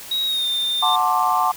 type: tone with pitch glide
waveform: triangle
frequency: 3807 to 3612 Hz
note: A#7 to A7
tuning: +36 to +45 cents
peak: -18 dBFS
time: 0.11-0.96 s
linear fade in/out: 5 ms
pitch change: -91 cents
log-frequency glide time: 0.26-0.47 s
type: chord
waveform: sine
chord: D dominant seventh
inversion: first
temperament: just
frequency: 734.2 / 881 / 1057.2 / 1174.7 Hz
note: F#5 / A5 / C6 / D6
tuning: -14 / +2 / +18 / 0 cents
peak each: -21 dBFS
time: 0.82-1.52 s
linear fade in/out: 10 ms
effects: tanh soft clip ceiling -5 dBFS + white hiss -37 dBFS RMS until 1.56 s

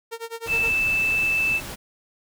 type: tone with tremolo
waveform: sawtooth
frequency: 458.8 Hz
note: A#4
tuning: 28 cents flat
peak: -25 dBFS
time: 0.11-0.72 s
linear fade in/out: 20 ms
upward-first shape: sine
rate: 9.6 Hz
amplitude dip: 95%
type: noise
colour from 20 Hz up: pink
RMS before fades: -35 dBFS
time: 0.45-1.76 s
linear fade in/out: 20 ms
type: tone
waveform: sine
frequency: 2637 Hz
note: E7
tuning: in tune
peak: -19 dBFS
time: 0.47-1.61 s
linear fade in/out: 50 ms
effects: none

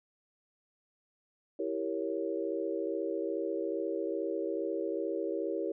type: chord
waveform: sine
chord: E diminished seventh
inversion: none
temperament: equal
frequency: 329.6 / 392 / 466.2 / 554.4 Hz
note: E4 / G4 / Bb4 / Db5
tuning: 0 / 0 / 0 / 0 cents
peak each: -36 / -36 / -37 / -38 dBFS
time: 1.59-5.72 s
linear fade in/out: 5 ms
effects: none

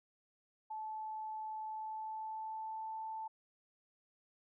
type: tone with pitch glide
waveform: sine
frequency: 869 to 881.6 Hz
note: A5 to A5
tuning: -22 to +3 cents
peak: -40 dBFS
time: 0.7-3.28 s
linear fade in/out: 10 ms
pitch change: +25 cents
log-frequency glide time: 1.63-2.93 s
effects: none

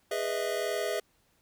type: chord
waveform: square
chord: E major seventh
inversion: first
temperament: just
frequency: 412 / 494.4 / 618.1 / 659.3 Hz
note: G#4 / B4 / D#5 / E5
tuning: -14 / +2 / -12 / 0 cents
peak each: -35 / -37 / -36 / -35 dBFS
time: 0.11-1 s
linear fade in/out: 5 ms
effects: pink hiss -69 dBFS RMS until 1.41 s

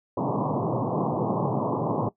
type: band-pass noise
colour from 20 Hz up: pink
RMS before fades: -26 dBFS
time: 0.17-2.09 s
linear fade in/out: 5 ms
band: 110 to 1100 Hz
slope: 96 dB/octave
effects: noise-tail reverb RT60 0.1 s tail -18 dB re dry

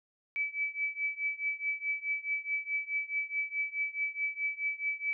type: tone with tremolo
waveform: sine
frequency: 2300 Hz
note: D7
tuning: 37 cents flat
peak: -27 dBFS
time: 0.36-5.13 s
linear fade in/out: 0 ms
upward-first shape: triangle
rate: 4.7 Hz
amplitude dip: 95%
effects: none

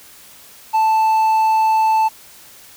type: tone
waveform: triangle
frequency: 880 Hz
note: A5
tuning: in tune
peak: -10 dBFS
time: 0.73-2.09 s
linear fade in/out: 20 ms
effects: white hiss -43 dBFS RMS until 2.76 s

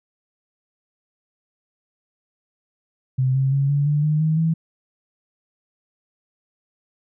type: tone with pitch steps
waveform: sine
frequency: 130 / 134.2 / 138.53 / 143 / 147.62 / 152.38 / 157.3 / 162.38 Hz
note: C3 / C3 / C#3 / D3 / D3 / D#3 / D#3 / E3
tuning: -11 / +44 / -1 / -46 / +9 / -36 / +19 / -26 cents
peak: -16 dBFS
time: 3.18-4.54 s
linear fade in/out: 10 ms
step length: 170 ms
effects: none

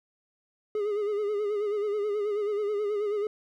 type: tone with vibrato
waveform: triangle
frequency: 415.3 Hz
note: G#4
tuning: in tune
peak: -24 dBFS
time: 0.75-3.27 s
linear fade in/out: 2 ms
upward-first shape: sine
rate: 9.3 Hz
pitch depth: 58 cents each way
effects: none

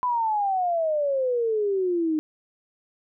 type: exponential sweep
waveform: sine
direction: down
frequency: 1010 to 304.4 Hz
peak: -21 dBFS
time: 0.03-2.19 s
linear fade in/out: 0 ms
effects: none

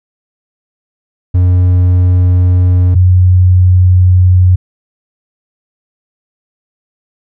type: tone pair in turn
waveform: triangle / sine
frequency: 90.2 / 91.2 Hz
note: F#2 / F#2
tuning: -44 / -24 cents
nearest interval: unison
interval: 20 cents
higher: second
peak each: -3 dBFS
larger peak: neither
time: 1.34-2.95 / 2.95-4.56 s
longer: neither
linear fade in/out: 10 ms
effects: none

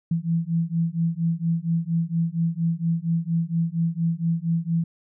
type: beating tone pair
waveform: sine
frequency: 164.4 / 168.7 Hz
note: E3 / E3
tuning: -4 / +40 cents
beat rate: 4.3 Hz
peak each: -24 dBFS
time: 0.11-4.84 s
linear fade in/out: 5 ms
effects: none

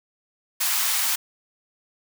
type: high-pass noise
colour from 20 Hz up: white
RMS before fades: -23 dBFS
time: 0.6-1.16 s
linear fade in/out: 10 ms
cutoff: 840 Hz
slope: 24 dB/octave
effects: none

